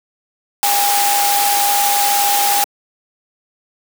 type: tone in noise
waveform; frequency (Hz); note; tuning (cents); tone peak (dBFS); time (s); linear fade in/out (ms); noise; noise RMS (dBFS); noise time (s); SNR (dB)
sine; 811; G#5; -41; -15; 0.63-2.64; 0; white; -17; 0.63-2.64; -1
effects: high-pass 400 Hz 12 dB/octave